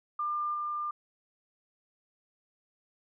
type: tone with level steps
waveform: sine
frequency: 1198 Hz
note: D6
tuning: 34 cents sharp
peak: -29 / -31 dBFS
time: 0.19-0.91 s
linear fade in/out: 5 ms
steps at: 0.54 s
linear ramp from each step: 5 ms
effects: none